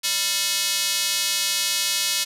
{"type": "tone with high-pass filter", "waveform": "square", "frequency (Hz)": 196.7, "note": "G3", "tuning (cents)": 6, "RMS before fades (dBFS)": -23, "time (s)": [0.03, 2.25], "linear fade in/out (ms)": 20, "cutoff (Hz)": 3700, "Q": 1.1, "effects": ["resampled to 32000 Hz", "7-bit"]}